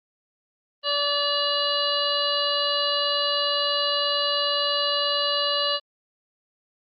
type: harmonic tone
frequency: 577 Hz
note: D5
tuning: 31 cents flat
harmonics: 1 / 2 / 3 / 5 / 6 / 7 / 8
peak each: -28 / -29 / -34 / -26 / -37 / -27 / -32 dBFS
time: 0.83-5.8 s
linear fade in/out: 50 ms
effects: Opus 24 kbps